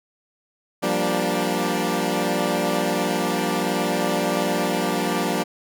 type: chord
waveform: 15% pulse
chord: G minor seventh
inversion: third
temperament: equal with one note detuned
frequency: 174.61 / 196 / 235.7 / 293.7 Hz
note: F3 / G3 / Bb3 / D4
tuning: 0 / 0 / +19 / 0 cents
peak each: -20 dBFS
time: 0.82-5.44 s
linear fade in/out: 20 ms
effects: none